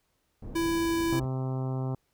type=low-pass noise; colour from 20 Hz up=pink; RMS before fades=-40 dBFS; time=0.42-1.26 s; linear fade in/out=5 ms; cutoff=390 Hz; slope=12 dB/octave
type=tone; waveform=square; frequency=332.6 Hz; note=E4; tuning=16 cents sharp; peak=-26 dBFS; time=0.55-1.2 s; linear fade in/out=10 ms
type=harmonic tone; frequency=130.81 Hz; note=C3; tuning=in tune; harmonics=1 / 2 / 3 / 4 / 5 / 6 / 7 / 8 / 9 / 10; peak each=-29 / -37 / -40 / -45 / -45 / -45 / -49 / -50 / -53 / -55 dBFS; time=1.12-1.95 s; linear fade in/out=5 ms
effects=pink hiss -74 dBFS RMS until 2.13 s